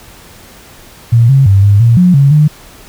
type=tone with pitch steps; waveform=sine; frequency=116.7 / 135.8 / 98 / 101.4 / 116.8 / 179.8 / 139.3 / 150.9 Hz; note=A#2 / C#3 / G2 / G#2 / A#2 / F#3 / C#3 / D3; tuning=+2 / -35 / 0 / -41 / +4 / -49 / +9 / +47 cents; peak=-3 dBFS; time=1.12-2.48 s; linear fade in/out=10 ms; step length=170 ms; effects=pink hiss -37 dBFS RMS until 2.88 s